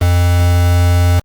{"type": "tone with quantisation", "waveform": "triangle", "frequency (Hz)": 88, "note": "F2", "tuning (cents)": 14, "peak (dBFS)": -6, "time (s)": [0.01, 1.2], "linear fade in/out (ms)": 10, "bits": 3, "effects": ["Opus 24 kbps"]}